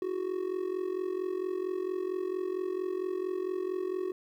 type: tone with amplitude modulation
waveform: triangle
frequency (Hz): 370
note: F#4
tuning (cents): 0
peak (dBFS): -25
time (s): 0.02-4.12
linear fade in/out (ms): 2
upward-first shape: sine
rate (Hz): 44.4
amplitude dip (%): 80
effects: 11-bit